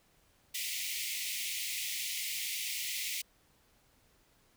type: high-pass noise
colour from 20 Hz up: pink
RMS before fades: -37 dBFS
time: 0.54-3.22 s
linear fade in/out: 10 ms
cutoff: 2000 Hz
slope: 96 dB/octave
effects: pink hiss -68 dBFS RMS until 4.56 s